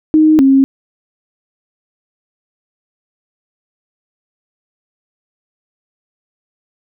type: tone pair in turn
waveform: sine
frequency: 311.1 / 269.7 Hz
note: D#4 / C#4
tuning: 0 / -47 cents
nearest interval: major second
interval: 247 cents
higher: first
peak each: -5 dBFS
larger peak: neither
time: 0.14-0.39 / 0.39-0.64 s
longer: neither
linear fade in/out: 0 ms
effects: none